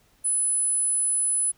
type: tone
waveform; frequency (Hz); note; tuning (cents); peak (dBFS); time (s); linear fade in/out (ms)
sine; 10060; D#9; +18; -19; 0.24-1.52; 20
effects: tanh soft clip ceiling -19 dBFS + pink hiss -62 dBFS RMS until 1.57 s